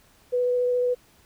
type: tone with vibrato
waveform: sine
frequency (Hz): 493.9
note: B4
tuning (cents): 0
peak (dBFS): -20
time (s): 0.32-0.95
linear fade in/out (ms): 20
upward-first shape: sine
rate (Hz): 14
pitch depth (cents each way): 8
effects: pink hiss -58 dBFS RMS until 1.25 s